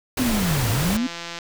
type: noise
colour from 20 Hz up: pink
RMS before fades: -25 dBFS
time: 0.17-0.97 s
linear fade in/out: 5 ms
type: linear two-way sweep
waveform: sine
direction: down then up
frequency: 263.7 to 100.8 to 263.7 Hz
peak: -20 dBFS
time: 0.19-1.07 s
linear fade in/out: 5 ms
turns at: 0.7 s
type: click train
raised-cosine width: 0.2 ms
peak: -15 dBFS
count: 72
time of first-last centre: 0.97-1.388 s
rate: 170 Hz
effects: none